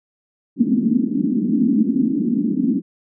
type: band-pass noise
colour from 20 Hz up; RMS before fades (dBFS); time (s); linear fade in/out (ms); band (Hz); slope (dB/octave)
white; -18; 0.56-2.82; 50; 200 to 280; 48
effects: none